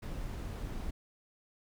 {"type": "noise", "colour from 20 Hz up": "brown", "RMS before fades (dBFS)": -39, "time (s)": [0.02, 0.91], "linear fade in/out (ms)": 10, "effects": []}